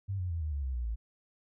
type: tone with pitch steps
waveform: sine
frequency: 98 / 90.39 / 83.37 / 76.89 / 70.92 / 65.41 / 60.33 / 55.64 Hz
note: G2 / F#2 / E2 / D#2 / C#2 / C2 / B1 / A1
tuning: 0 / -40 / +20 / -20 / +40 / 0 / -40 / +20 cents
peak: -31 dBFS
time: 0.08-0.96 s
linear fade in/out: 20 ms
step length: 110 ms
effects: none